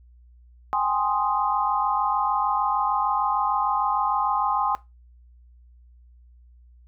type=chord; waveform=sine; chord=Ab major seventh; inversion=third; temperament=equal; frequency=784 / 830.6 / 1046.5 / 1244.5 Hz; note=G5 / Ab5 / C6 / Eb6; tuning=0 / 0 / 0 / 0 cents; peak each=-29 / -25 / -25 / -28 dBFS; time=0.73-4.75 s; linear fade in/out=0 ms; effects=noise-tail reverb RT60 0.2 s tail -17 dB re dry + added 60 Hz sine -49 dBFS peak until 6.87 s